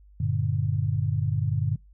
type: chord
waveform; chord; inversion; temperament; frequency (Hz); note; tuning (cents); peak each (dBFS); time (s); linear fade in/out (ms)
sine; G minor; none; equal with one note detuned; 96.26 / 116.54 / 146.83; G2 / Bb2 / D3; -31 / 0 / 0; -27; 0.2-1.76; 5
effects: noise-tail reverb RT60 0.2 s tail -25 dB re dry + added 50 Hz sine -50 dBFS peak until 1.93 s